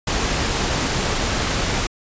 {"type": "noise", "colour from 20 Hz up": "pink", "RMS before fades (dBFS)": -21, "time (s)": [0.07, 1.87], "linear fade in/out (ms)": 5, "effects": ["resampled to 16000 Hz"]}